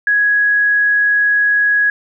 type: tone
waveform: sine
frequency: 1667 Hz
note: G#6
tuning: 6 cents sharp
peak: -10 dBFS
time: 0.07-1.9 s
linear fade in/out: 2 ms
effects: none